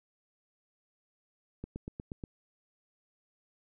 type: click train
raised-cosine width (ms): 3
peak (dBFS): -26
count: 6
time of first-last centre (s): 1.64-2.238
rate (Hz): 8.36
effects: none